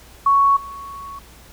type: tone with level steps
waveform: sine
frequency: 1112 Hz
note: C#6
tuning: 5 cents sharp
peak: -11 / -31 dBFS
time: 0.26-1.19 s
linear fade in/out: 5 ms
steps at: 0.56 s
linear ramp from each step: 10 ms
effects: added 60 Hz sine -46 dBFS peak until 1.52 s + pink hiss -46 dBFS RMS until 1.52 s